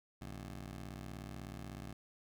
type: ring-modulated tone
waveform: 20% pulse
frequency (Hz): 96.2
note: G2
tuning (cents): -32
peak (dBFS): -37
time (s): 0.21-1.93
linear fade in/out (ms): 5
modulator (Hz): 28.4
effects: none